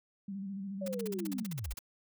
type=tone with vibrato; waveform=sine; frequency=196 Hz; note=G3; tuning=in tune; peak=-37 dBFS; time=0.28-1.43 s; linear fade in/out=5 ms; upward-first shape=square; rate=14 Hz; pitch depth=40 cents each way
type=linear sweep; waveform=sine; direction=down; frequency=581 to 37.64 Hz; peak=-36 dBFS; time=0.81-1.74 s; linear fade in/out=10 ms
type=noise bursts; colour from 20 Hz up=white; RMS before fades=-43 dBFS; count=15; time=0.86-1.791 s; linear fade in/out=5 ms; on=21 ms; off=44 ms
effects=none